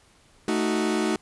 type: chord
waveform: 40% pulse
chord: D# diminished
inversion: second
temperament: equal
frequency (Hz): 220 / 311.1 / 370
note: A3 / D#4 / F#4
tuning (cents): 0 / 0 / 0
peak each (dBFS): -26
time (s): 0.48-1.16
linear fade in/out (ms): 2
effects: pink hiss -58 dBFS RMS until 1.21 s + resampled to 24000 Hz